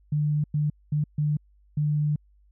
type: tone bursts at uneven times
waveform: sine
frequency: 149.2 Hz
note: D3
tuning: 28 cents sharp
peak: -21 dBFS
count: 5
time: 0.12-0.44 / 0.54-0.7 / 0.92-1.04 / 1.18-1.37 / 1.77-2.16 s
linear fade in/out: 5 ms
effects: added 50 Hz sine -56 dBFS peak until 2.51 s